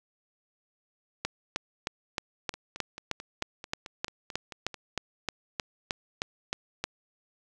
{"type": "two click trains", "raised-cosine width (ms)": 0.2, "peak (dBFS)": [-12, -23], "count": [19, 11], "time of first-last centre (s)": [[1.25, 6.84], [2.54, 4.743]], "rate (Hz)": [3.22, 4.54], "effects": []}